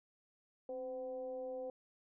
sine tone with frequency modulation, 513 Hz, C5, 34 cents flat, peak -40 dBFS, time 0.69-1.7 s, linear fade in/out 2 ms, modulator 247 Hz, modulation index 0.47, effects none

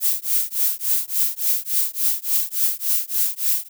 violet noise with tremolo, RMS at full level -17 dBFS, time 0-3.69 s, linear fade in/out 50 ms, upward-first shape triangle, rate 3.5 Hz, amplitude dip 100%, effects none

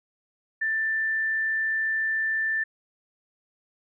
sine tone, 1773 Hz, A6, 13 cents sharp, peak -23 dBFS, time 0.61-2.64 s, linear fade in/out 10 ms, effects none

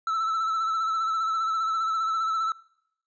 triangle tone with vibrato, 1318.5 Hz, E6, in tune, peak -22 dBFS, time 0.07-2.52 s, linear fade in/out 2 ms, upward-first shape triangle, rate 15 Hz, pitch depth 44 cents each way, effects noise-tail reverb RT60 0.7 s tail -21 dB re dry + resampled to 16000 Hz

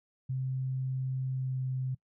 sine tone with pitch glide, 130.81 to 129.91 Hz, C3 to C3, 0 to -12 cents, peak -30 dBFS, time 0.29-1.95 s, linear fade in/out 10 ms, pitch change -12 cents, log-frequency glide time 1.32-1.61 s, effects noise-tail reverb RT60 0.1 s tail -22 dB re dry

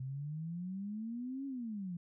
sine exponential two-way sweep, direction up then down, 128 to 278.8 to 168.6 Hz, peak -38 dBFS, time 0-1.97 s, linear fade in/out 5 ms, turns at 1.46 s, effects none

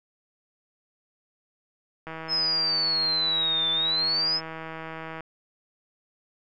click train, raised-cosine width 0.5 ms, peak -22 dBFS, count 506, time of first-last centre 2.07-5.207 s, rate 161 Hz
sine exponential two-way sweep, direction down then up, 5200 to 3520 to 5200 Hz, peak -22 dBFS, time 2.28-4.41 s, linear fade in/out 50 ms, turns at 3.71 s
effects none

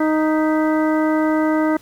harmonic tone with a mistuned harmonic, 311.1 Hz, D#4, in tune, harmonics 1 / 2 / 3 / 4 / 5 / 6, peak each -16 / -22 / -26 / -28 / -30 / -32 dBFS, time 0-1.77 s, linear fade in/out 5 ms, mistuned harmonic 6, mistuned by +100 cents, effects pink hiss -48 dBFS RMS until 1.81 s

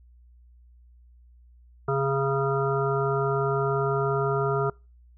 harmonic tone, 137.1 Hz, C#3, 19 cents flat, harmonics 1 / 3 / 5 / 7 / 9 / 10, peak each -27 / -26 / -32 / -34 / -32 / -33 dBFS, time 1.88-4.7 s, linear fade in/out 5 ms, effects noise-tail reverb RT60 0.3 s tail -26 dB re dry + added 60 Hz sine -51 dBFS peak until 5.17 s

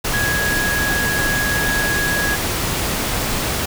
sine tone in noise, 1661.2 Hz, G#6, in tune, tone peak -19 dBFS, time 0.13-2.36 s, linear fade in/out 10 ms, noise pink, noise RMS -21 dBFS, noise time 0.04-3.66 s, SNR -1 dB, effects none

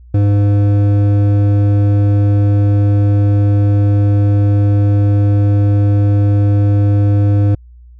sine tone with hard clipping, 101.7 Hz, G#2, 36 cents flat, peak -10 dBFS, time 0.14-7.55 s, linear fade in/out 5 ms, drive 10 dB, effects added 60 Hz sine -36 dBFS peak until 7.99 s

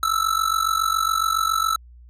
square tone with amplitude modulation, 1318.5 Hz, E6, in tune, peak -16 dBFS, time 0.03-1.76 s, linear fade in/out 0 ms, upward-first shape sine, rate 47.2 Hz, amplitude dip 85%, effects added 60 Hz sine -43 dBFS peak until 2.09 s + resampled to 32000 Hz

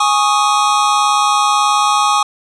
square chord, Ab suspended fourth, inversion none, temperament just, 830.6 / 1107.5 / 1245.9 Hz, Ab5 / Db6 / Eb6, 0 / -2 / +2 cents, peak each -16 dBFS, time 0-2.23 s, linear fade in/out 5 ms, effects resampled to 22050 Hz + 8-bit

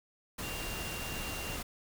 sine tone in noise, 2777 Hz, F7, 10 cents flat, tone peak -43 dBFS, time 0.43-1.57 s, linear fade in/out 10 ms, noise pink, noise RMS -39 dBFS, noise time 0.38-1.63 s, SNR -7 dB, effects none

